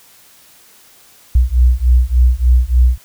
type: beating tone pair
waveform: sine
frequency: 60.1 / 63.5 Hz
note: B1 / B1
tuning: -46 / +49 cents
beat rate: 3.4 Hz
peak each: -11 dBFS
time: 1.35-2.98 s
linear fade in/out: 5 ms
effects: white hiss -46 dBFS RMS until 3.04 s